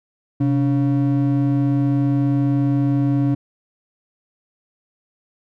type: ring-modulated tone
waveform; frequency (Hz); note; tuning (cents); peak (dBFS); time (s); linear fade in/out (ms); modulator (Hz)
triangle; 207.7; G#3; 0; -10; 0.4-3.35; 10; 77.4
effects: none